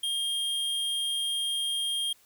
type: tone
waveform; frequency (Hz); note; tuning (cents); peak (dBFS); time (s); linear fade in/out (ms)
square; 3221; G7; +46; -28; 0.03-2.13; 5
effects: white hiss -61 dBFS RMS until 2.25 s